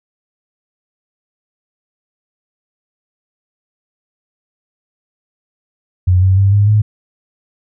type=tone with pitch steps; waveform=sine; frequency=91 / 94.59 / 98.32 / 102.2 / 106.24 Hz; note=F#2 / F#2 / G2 / G#2 / G#2; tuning=-28 / +39 / +6 / -27 / +40 cents; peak=-7 dBFS; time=6.07-6.82 s; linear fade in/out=10 ms; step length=150 ms; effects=none